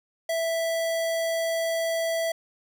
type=tone; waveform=square; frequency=659.3 Hz; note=E5; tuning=in tune; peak=-25 dBFS; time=0.29-2.32 s; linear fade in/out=5 ms; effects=none